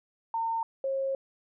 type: tone pair in turn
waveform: sine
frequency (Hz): 910 / 539.9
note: A#5 / C#5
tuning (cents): -42 / -46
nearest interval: major sixth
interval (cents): 904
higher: first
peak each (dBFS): -27 / -27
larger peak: neither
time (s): 0.34-0.63 / 0.84-1.15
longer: second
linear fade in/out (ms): 2
effects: none